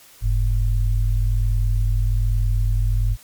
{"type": "tone pair together", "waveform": "sine", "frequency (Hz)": [44.4, 105.6], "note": ["F1", "G#2"], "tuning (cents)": [29, 29], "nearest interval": "octave + minor third", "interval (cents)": 1500, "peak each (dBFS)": [-17, -21], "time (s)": [0.21, 3.17], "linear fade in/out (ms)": 50, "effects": ["white hiss -48 dBFS RMS until 3.23 s", "MP3 96 kbps"]}